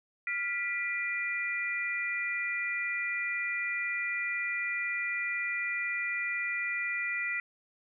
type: tone cluster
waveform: sine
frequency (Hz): 1398 / 1968 / 2390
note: F6 / B6 / D7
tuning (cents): +1 / -7 / +30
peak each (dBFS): -39 / -32 / -35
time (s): 0.27-7.4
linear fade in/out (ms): 2
effects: none